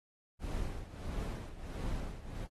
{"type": "noise with tremolo", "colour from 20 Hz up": "brown", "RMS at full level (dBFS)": -36, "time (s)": [0.39, 2.48], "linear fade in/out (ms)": 50, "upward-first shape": "triangle", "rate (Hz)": 1.5, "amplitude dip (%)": 80, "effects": ["AAC 32 kbps"]}